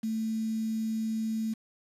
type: tone with quantisation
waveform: sine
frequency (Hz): 221.3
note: A3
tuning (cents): +10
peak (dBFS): -28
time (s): 0.03-1.54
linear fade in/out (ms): 10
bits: 8
effects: resampled to 32000 Hz